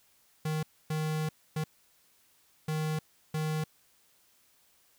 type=tone bursts at uneven times; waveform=square; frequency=155.56 Hz; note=D#3; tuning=in tune; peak=-30 dBFS; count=5; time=0.45-0.63 / 0.9-1.29 / 1.56-1.64 / 2.68-2.99 / 3.34-3.64 s; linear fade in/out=5 ms; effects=white hiss -66 dBFS RMS until 4.98 s